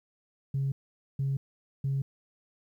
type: tone bursts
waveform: sine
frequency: 136.8 Hz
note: C#3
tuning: 23 cents flat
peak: -25 dBFS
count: 3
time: 0.54-2.02 s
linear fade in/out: 5 ms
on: 180 ms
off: 470 ms
effects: tanh soft clip ceiling -23 dBFS + 11-bit